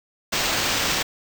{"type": "noise with sample-and-hold", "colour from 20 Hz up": "white", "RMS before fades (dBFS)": -23, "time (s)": [0.32, 1.03], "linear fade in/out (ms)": 10, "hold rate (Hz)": 11025, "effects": []}